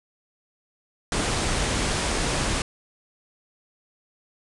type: low-pass noise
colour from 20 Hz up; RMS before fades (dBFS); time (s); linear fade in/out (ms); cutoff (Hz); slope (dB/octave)
pink; -25; 1.12-2.62; 2; 10000; 96
effects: none